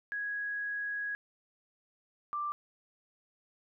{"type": "tone pair in turn", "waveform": "sine", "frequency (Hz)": [1661.2, 1179.7], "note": ["G#6", "D6"], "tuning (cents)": [0, 7], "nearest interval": "tritone", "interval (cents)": 593, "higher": "first", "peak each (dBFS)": [-33, -32], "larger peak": "second", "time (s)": [[0.12, 1.15], [2.33, 2.52]], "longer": "first", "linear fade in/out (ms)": 0, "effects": []}